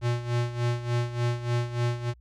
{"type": "tone with tremolo", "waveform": "square", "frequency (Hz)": 120, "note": "B2", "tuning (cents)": -49, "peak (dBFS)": -23, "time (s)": [0.01, 2.14], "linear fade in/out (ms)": 50, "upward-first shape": "sine", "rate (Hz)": 3.4, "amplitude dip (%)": 75, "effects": ["added 60 Hz sine -52 dBFS peak until 2.2 s", "low-pass 6000 Hz 12 dB/octave"]}